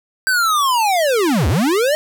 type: linear two-way sweep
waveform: square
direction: down then up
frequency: 1568 to 65.41 to 626 Hz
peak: -14 dBFS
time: 0.27-1.95 s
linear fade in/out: 0 ms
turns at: 1.48 s
effects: none